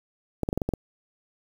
clicks, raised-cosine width 2 ms, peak -12 dBFS, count 7, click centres 0.433 / 0.489 / 0.529 / 0.576 / 0.618 / 0.69 / 0.737 s, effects 7-bit

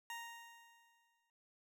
20% pulse tone with exponential decay, 932.3 Hz, A#5, in tune, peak -38 dBFS, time 0.1-1.3 s, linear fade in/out 1 ms, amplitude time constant 260 ms, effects none

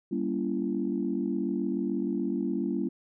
sine chord, G diminished seventh, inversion none, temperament just, 196 / 235.2 / 282.2 / 338.7 Hz, G3 / Bb3 / Db4 / Fb4, 0 / +16 / +31 / +47 cents, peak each -32 dBFS, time 0.11-2.89 s, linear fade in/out 10 ms, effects tanh soft clip ceiling -16 dBFS

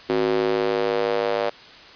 square tone with high-pass filter sweep, 53.1 Hz, G#1, 39 cents sharp, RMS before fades -22 dBFS, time 0.09-1.5 s, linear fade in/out 10 ms, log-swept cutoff 340 to 550 Hz, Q 3.6, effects white hiss -44 dBFS RMS until 1.95 s + resampled to 11025 Hz

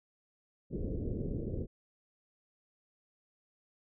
pink low-pass noise, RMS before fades -36 dBFS, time 0.7-1.67 s, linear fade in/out 50 ms, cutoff 500 Hz, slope 48 dB/octave, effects none

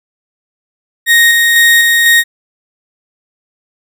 35% pulse tone with tremolo, 1864.7 Hz, A#6, in tune, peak -3 dBFS, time 1.06-2.24 s, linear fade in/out 50 ms, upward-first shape square, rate 2 Hz, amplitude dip 25%, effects none

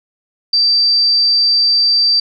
sine tone, 4669 Hz, D8, 11 cents flat, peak -9 dBFS, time 0.53-2.2 s, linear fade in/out 5 ms, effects none

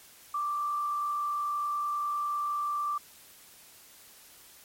sine tone with frequency modulation, 1174.7 Hz, D6, in tune, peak -28 dBFS, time 0.34-2.98 s, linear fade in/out 5 ms, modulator 49.7 Hz, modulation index 0.34, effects white hiss -54 dBFS RMS until 4.64 s + MP3 64 kbps

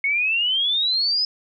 sine exponential sweep, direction up, 2182 to 5120 Hz, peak -18 dBFS, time 0.04-1.25 s, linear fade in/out 2 ms, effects none

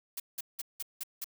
blue noise bursts, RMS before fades -37 dBFS, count 6, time 0.17-1.244 s, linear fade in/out 5 ms, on 29 ms, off 180 ms, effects none

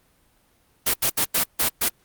white noise bursts at uneven times, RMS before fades -20 dBFS, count 6, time 0.86-0.94 / 1.02-1.1 / 1.17-1.25 / 1.34-1.44 / 1.59-1.69 / 1.81-1.89 s, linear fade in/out 10 ms, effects pink hiss -62 dBFS RMS until 2.04 s + Opus 32 kbps

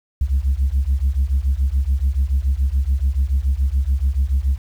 sine beating tone pair, 64.1 / 71.1 Hz, C2 / C#2, -35 / +45 cents, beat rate 7 Hz, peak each -17 dBFS, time 0.21-4.58 s, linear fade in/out 5 ms, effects tanh soft clip ceiling -11 dBFS + 8-bit

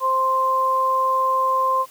sine tone pair together, 524.1 / 1046.5 Hz, C5 / C6, +3 / 0 cents, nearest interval octave, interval 1197 cents, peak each -25 / -17 dBFS, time 0-1.86 s, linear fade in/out 50 ms, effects white hiss -48 dBFS RMS until 1.9 s + high-pass 100 Hz 12 dB/octave

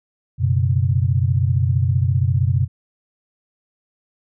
sine chord, F# suspended fourth, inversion none, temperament equal, 92.5 / 123.47 / 138.59 Hz, F#2 / B2 / C#3, 0 / 0 / 0 cents, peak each -18 / -18 / -22 dBFS, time 0.38-2.68 s, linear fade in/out 50 ms, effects none

